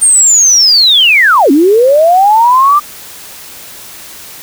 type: linear two-way sweep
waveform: sine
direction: down then up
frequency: 8870 to 262.9 to 1202 Hz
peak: -3 dBFS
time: 0.01-2.8 s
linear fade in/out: 20 ms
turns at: 1.51 s
effects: white hiss -30 dBFS RMS until 4.42 s